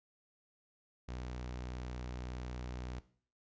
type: tone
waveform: sawtooth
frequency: 61.74 Hz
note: B1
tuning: in tune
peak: -37 dBFS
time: 1.08-3 s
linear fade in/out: 10 ms
effects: noise-tail reverb RT60 0.5 s tail -17 dB re dry + resampled to 16000 Hz